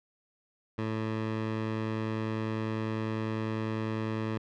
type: tone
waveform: 15% pulse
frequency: 110 Hz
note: A2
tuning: in tune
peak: -24 dBFS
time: 0.78-4.38 s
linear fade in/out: 5 ms
effects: low-pass 3000 Hz 12 dB/octave